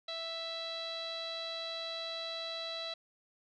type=tone with low-pass filter; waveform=sawtooth; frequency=659.3 Hz; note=E5; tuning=in tune; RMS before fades=-40 dBFS; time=0.08-2.94 s; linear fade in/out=5 ms; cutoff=3900 Hz; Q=9.6; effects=none